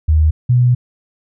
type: tone pair in turn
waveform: sine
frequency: 77.78 / 123.47 Hz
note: D#2 / B2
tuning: 0 / 0 cents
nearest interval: minor sixth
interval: 800 cents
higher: second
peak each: -8 dBFS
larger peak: neither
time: 0.08-0.31 / 0.49-0.75 s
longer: second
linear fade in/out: 10 ms
effects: none